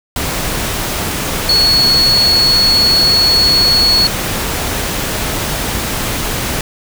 sine tone in noise, 4369 Hz, C#8, 26 cents flat, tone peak -8 dBFS, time 1.49-4.07 s, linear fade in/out 2 ms, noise pink, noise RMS -18 dBFS, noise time 0.16-6.61 s, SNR +7 dB, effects none

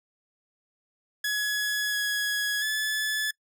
sawtooth tone with pitch steps, 1687 / 1674 / 1726 Hz, G#6 / G#6 / A6, +27 / +13 / -34 cents, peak -22 dBFS, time 1.24-3.31 s, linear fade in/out 5 ms, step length 690 ms, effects noise-tail reverb RT60 0.1 s tail -24 dB re dry

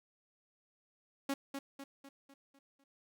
sawtooth tone with echo, 275.5 Hz, C#4, 11 cents flat, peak -29 dBFS, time 1.29-1.34 s, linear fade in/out 5 ms, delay 250 ms, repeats 6, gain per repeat -6 dB, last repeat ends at 2.84 s, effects none

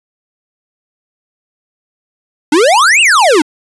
square exponential two-way sweep, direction up then down, 280 to 2908 to 280 Hz, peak -6 dBFS, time 2.52-3.42 s, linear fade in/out 5 ms, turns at 3.01 s, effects resampled to 24000 Hz

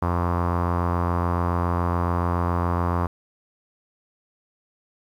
sawtooth tone with low-pass filter, 87.1 Hz, F2, 4 cents flat, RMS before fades -23 dBFS, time 0.02-3.07 s, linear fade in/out 5 ms, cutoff 1100 Hz, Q 4, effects 9-bit

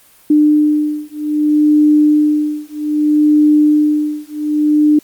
sine beating tone pair, 300 / 300.63 Hz, D4 / D4, +37 / +41 cents, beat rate 0.63 Hz, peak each -12 dBFS, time 0.3-4.99 s, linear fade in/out 5 ms, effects white hiss -47 dBFS RMS until 5.03 s + Opus 32 kbps

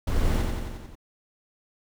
brown noise with echo, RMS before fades -25 dBFS, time 0.07-0.42 s, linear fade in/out 5 ms, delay 89 ms, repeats 6, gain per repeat -3 dB, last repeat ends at 0.954 s, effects none

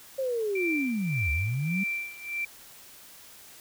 sine linear two-way sweep, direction down then up, 544 to 68.8 to 202 Hz, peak -26 dBFS, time 0.18-1.84 s, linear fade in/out 10 ms, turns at 1.31 s
sine tone with tremolo, 2349 Hz, D7, in tune, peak -27 dBFS, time 0.55-2.45 s, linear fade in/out 5 ms, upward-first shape sine, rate 1.7 Hz, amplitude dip 85%
effects white hiss -50 dBFS RMS until 3.6 s

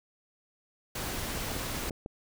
pink noise, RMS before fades -35 dBFS, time 0.95-1.9 s, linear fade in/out 5 ms
clicks, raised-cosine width 2 ms, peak -25 dBFS, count 6, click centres 1.518 / 1.565 / 1.748 / 1.836 / 1.908 / 2.061 s
effects none

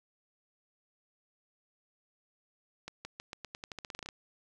accelerating click train, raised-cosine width 0.2 ms, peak -24 dBFS, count 16, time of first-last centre 2.88-4.088 s, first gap 170 ms, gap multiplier 0.88, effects none

